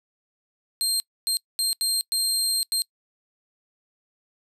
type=tone bursts at uneven times; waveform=25% pulse; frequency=4186 Hz; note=C8; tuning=in tune; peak=-17 dBFS; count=6; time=0.81-1 / 1.27-1.37 / 1.59-1.73 / 1.81-2.01 / 2.12-2.63 / 2.72-2.82 s; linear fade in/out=0 ms; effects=noise-tail reverb RT60 0.1 s tail -25 dB re dry